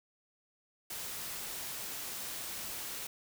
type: noise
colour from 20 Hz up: white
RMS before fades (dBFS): -41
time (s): 0.9-3.07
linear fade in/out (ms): 5
effects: none